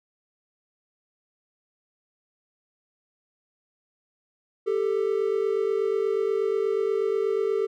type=tone pair together; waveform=triangle; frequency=394.8 / 443.1 Hz; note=G4 / A4; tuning=+12 / +12 cents; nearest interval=major second; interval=200 cents; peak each=-23 dBFS; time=4.66-7.67 s; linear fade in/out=20 ms; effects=none